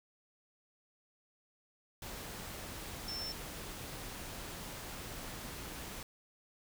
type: tone in noise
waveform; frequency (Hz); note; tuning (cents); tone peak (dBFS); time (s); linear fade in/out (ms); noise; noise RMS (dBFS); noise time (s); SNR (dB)
sine; 5370; E8; +31; -39; 3.08-3.32; 2; pink; -45; 2.02-6.03; +3
effects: none